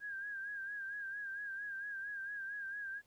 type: tone with vibrato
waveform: sine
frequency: 1618 Hz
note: G#6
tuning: 46 cents flat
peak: -40 dBFS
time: 0-3.02 s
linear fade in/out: 50 ms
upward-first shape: sine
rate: 4.4 Hz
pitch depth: 60 cents each way
effects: pink hiss -73 dBFS RMS until 3.06 s